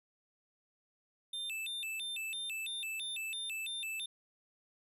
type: tone with vibrato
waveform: square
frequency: 3080 Hz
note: G7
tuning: 31 cents flat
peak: -38 dBFS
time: 1.33-4.06 s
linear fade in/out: 5 ms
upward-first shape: square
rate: 3 Hz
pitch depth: 270 cents each way
effects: none